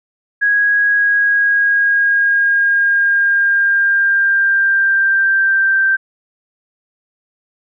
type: tone with pitch glide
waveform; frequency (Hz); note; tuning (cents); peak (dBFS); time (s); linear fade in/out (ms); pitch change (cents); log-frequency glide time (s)
sine; 1653 to 1566.5; G#6 to G6; -9 to -2; -10; 0.41-5.97; 20; -93; 0.9-5.85
effects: none